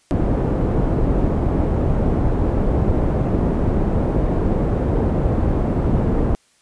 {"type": "low-pass noise", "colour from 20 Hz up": "pink", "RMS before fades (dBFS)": -18, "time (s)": [0.11, 6.35], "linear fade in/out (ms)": 0, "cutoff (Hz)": 520, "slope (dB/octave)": 12, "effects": ["white hiss -58 dBFS RMS until 6.61 s", "resampled to 22050 Hz"]}